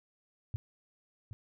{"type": "tone with echo", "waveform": "sine", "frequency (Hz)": 107.7, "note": "A2", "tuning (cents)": -37, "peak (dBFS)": -30, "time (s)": [0.54, 0.56], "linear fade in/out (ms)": 0, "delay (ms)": 770, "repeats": 1, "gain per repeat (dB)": -10, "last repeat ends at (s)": 1.33, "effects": []}